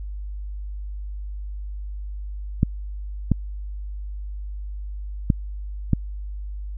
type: clicks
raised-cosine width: 5 ms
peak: -4 dBFS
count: 4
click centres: 2.631 / 3.317 / 5.302 / 5.933 s
effects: added 50 Hz sine -29 dBFS peak until 6.77 s